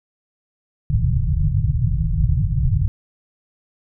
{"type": "low-pass noise", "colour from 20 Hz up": "white", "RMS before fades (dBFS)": -18, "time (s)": [0.9, 2.88], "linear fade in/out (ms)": 0, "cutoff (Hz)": 160, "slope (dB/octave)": 96, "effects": []}